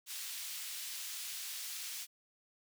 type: high-pass noise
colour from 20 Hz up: pink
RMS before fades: -43 dBFS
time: 0.06-2.07 s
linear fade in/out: 50 ms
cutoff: 3200 Hz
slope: 12 dB/octave
effects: none